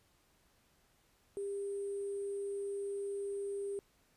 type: tone with sample-and-hold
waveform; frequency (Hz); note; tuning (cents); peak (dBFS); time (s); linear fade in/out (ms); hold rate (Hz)
sine; 400; G4; +35; -36; 1.37-3.79; 0; 8820
effects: pink hiss -71 dBFS RMS until 4.16 s + resampled to 32000 Hz